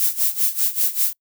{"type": "noise with tremolo", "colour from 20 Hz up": "violet", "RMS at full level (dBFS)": -17, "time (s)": [0, 1.13], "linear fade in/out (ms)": 0, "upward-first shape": "sine", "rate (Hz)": 5.1, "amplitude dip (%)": 85, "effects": ["noise-tail reverb RT60 0.1 s tail -25 dB re dry"]}